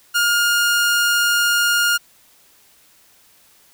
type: tone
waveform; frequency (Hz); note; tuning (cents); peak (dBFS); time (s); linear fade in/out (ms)
sawtooth; 1417; F6; +25; -11; 0.14-1.98; 20
effects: white hiss -53 dBFS RMS until 3.73 s